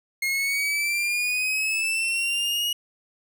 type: linear sweep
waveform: 40% pulse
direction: up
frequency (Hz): 2140 to 2900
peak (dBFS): -22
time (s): 0.22-2.73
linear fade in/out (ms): 5
effects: none